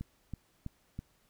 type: click train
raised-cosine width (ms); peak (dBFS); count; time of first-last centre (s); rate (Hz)
5; -26; 4; 0.01-0.99; 3.06
effects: pink hiss -70 dBFS RMS until 1.29 s